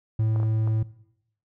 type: tone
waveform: triangle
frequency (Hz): 110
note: A2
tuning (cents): 0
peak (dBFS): -18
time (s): 0.19-0.83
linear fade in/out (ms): 5
type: clicks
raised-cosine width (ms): 1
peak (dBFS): -24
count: 4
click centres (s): 0.361 / 0.401 / 0.431 / 0.675
effects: noise-tail reverb RT60 0.8 s tail -19 dB re dry